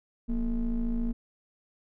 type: ring-modulated tone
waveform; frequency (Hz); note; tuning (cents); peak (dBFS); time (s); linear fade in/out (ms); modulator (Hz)
triangle; 103.83; G#2; 0; -21; 0.28-1.13; 20; 131
effects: none